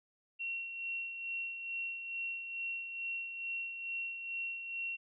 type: tone with tremolo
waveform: sine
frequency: 2731 Hz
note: F7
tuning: 39 cents flat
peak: -35 dBFS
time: 0.39-4.97 s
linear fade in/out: 20 ms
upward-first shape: sine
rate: 2.3 Hz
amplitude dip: 50%
effects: none